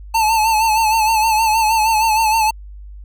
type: tone with vibrato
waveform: square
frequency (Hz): 880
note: A5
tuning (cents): 0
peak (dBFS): -13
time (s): 0.14-2.51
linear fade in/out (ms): 10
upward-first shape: sine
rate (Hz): 6.4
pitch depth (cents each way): 58
effects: added 50 Hz sine -32 dBFS peak until 3.04 s